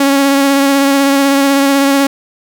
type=tone with vibrato; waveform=sawtooth; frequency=276.9 Hz; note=C#4; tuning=2 cents flat; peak=-4 dBFS; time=0-2.07 s; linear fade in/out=5 ms; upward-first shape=sine; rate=16 Hz; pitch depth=20 cents each way; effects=7-bit